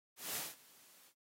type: noise with ADSR envelope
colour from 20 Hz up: white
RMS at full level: -39 dBFS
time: 0.16-1.14 s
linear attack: 190 ms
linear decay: 200 ms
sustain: -24 dB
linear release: 69 ms
effects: high-pass 150 Hz 12 dB/octave + AAC 48 kbps